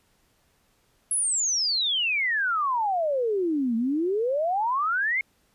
sine exponential two-way sweep, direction down then up, 11000 to 221.1 to 2198 Hz, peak -22 dBFS, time 1.11-5.21 s, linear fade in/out 2 ms, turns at 3.76 s, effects pink hiss -66 dBFS RMS until 5.54 s + resampled to 32000 Hz

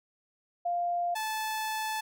sine / sawtooth tone pair in turn, 698.5 / 871 Hz, F5 / A5, 0 / -18 cents, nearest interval major third, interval 382 cents, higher second, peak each -27 dBFS, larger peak neither, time 0.65-1.15 / 1.15-2.01 s, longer second, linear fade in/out 10 ms, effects none

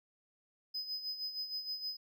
triangle tone with tremolo, 5030 Hz, D#8, 18 cents sharp, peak -34 dBFS, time 0.74-1.97 s, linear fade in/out 10 ms, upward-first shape sine, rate 6.4 Hz, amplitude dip 65%, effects none

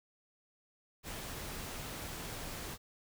pink noise, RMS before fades -43 dBFS, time 1.03-2.78 s, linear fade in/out 50 ms, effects none

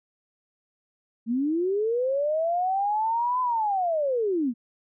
sine linear two-way sweep, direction up then down, 219.5 to 1019 to 219.5 Hz, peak -22 dBFS, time 1.26-4.54 s, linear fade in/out 50 ms, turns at 3.41 s, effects none

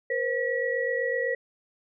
sine tone cluster, 477.1 / 525 / 1928 Hz, A#4 / C5 / B6, +40 / +6 / -42 cents, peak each -29 dBFS, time 0.1-1.35 s, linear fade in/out 5 ms, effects none

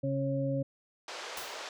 harmonic tone, 136.8 Hz, C#3, 23 cents flat, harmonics 1 / 2 / 4, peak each -32 / -34 / -33 dBFS, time 0.03-0.63 s, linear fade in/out 10 ms
pink band-pass noise, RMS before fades -42 dBFS, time 1.08-1.69 s, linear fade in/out 2 ms, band 460 to 6400 Hz, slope 24 dB/octave
white noise with exponential decay, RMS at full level -39 dBFS, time 1.37-1.66 s, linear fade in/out 2 ms, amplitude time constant 63 ms
effects none

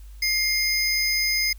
square tone pair together, 2114 / 5028 Hz, C7 / D#8, +17 / +17 cents, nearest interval octave + minor third, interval 1500 cents, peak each -24 dBFS, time 0.22-1.53 s, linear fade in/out 5 ms, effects added 50 Hz sine -39 dBFS peak until 1.58 s + white hiss -58 dBFS RMS until 1.58 s

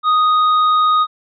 sine tone with tanh clipping, 1244.5 Hz, D#6, in tune, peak -12 dBFS, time 0.03-1.07 s, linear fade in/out 50 ms, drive 8 dB, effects resampled to 11025 Hz

